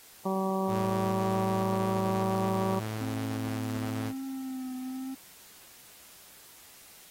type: harmonic tone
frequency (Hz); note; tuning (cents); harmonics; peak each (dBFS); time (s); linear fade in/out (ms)
191.2; G3; -43; 1 / 2 / 3 / 4 / 5 / 6; -30 / -33 / -35 / -36 / -37 / -38; 0.25-2.8; 10
type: tone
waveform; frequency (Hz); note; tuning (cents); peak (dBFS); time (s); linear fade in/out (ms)
sawtooth; 109.1; A2; -14; -29; 0.67-4.13; 50
type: tone with vibrato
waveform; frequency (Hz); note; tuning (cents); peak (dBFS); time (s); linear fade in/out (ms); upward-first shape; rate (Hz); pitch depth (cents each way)
triangle; 261.6; C4; 0; -32; 3-5.15; 10; triangle; 1; 43
effects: white hiss -53 dBFS RMS until 7.1 s + AAC 48 kbps